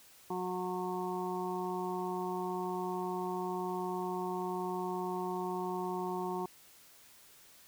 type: harmonic tone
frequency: 182.1 Hz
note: F#3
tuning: 27 cents flat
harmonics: 1 / 2 / 4 / 5 / 6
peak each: -41 / -37 / -42 / -40 / -44 dBFS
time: 0.3-6.46 s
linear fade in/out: 5 ms
effects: white hiss -59 dBFS RMS until 7.67 s